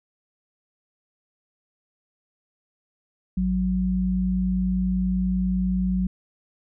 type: tone pair together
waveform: sine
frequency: 54.84 / 185 Hz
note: A1 / F#3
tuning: -5 / 0 cents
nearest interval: octave + major sixth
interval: 2105 cents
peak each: -27 / -21 dBFS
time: 3.37-6.07 s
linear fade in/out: 5 ms
effects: none